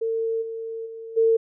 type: tone with level steps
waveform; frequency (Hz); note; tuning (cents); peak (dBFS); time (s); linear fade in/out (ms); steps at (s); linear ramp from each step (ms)
sine; 451.9; A4; +46; -22 / -29 / -34 / -15; 0.01-1.37; 10; 0.41 / 0.85 / 1.16; 20
effects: none